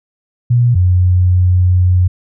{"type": "tone pair in turn", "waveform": "sine", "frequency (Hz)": [120.9, 90.57], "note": ["B2", "F#2"], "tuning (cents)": [-36, -36], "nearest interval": "perfect fourth", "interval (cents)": 500, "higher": "first", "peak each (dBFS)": -7, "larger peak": "neither", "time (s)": [[0.5, 0.75], [0.75, 2.08]], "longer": "second", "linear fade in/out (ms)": 10, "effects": []}